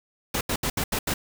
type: noise bursts at uneven times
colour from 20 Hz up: pink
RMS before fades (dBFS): -26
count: 6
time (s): 0.34-0.41 / 0.49-0.56 / 0.63-0.7 / 0.77-0.84 / 0.92-0.99 / 1.07-1.14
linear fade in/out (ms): 5
effects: none